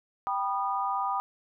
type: chord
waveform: sine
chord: G augmented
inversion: none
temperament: just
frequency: 784 / 980 / 1225 Hz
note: G5 / B5 / D#6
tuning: 0 / -14 / -27 cents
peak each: -31 dBFS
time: 0.27-1.2 s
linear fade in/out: 0 ms
effects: none